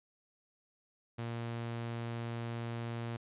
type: tone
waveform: sawtooth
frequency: 116.9 Hz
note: A#2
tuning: 5 cents sharp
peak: -33 dBFS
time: 1.18-3.17 s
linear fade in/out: 10 ms
effects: resampled to 8000 Hz